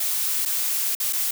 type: noise with dropouts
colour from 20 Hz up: blue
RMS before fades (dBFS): -24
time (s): 0-1.31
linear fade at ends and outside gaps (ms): 5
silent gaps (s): 0.453-0.457 / 0.951-1 / 1.127-1.131
effects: none